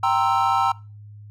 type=chord; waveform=triangle; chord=C dominant seventh; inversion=second; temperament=equal; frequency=784 / 932.3 / 1046.5 / 1318.5 Hz; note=G5 / Bb5 / C6 / E6; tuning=0 / 0 / 0 / 0 cents; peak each=-20 / -20 / -24 / -21 dBFS; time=0.03-0.72 s; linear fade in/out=5 ms; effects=noise-tail reverb RT60 0.3 s tail -21 dB re dry + added 104 Hz sine -39 dBFS peak until 1.3 s